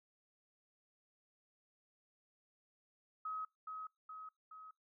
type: tone with echo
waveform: sine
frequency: 1272 Hz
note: D#6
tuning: 38 cents sharp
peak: -39 dBFS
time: 3.25-3.45 s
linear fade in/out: 5 ms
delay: 420 ms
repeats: 3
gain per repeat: -4 dB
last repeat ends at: 4.71 s
effects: noise-tail reverb RT60 0.2 s tail -26 dB re dry